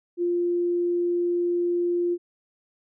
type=tone; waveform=sine; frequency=349.2 Hz; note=F4; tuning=in tune; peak=-21 dBFS; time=0.17-2.18 s; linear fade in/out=50 ms; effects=none